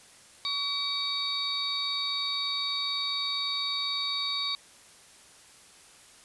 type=tone cluster; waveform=sine; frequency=1127 / 2289 / 3768 / 4524 Hz; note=C#6 / D7 / A#7 / C#8; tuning=+28 / -45 / +18 / +34 cents; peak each=-38 / -39 / -31 / -32 dBFS; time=0.45-4.55 s; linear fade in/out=0 ms; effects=white hiss -54 dBFS RMS until 6.24 s + resampled to 24000 Hz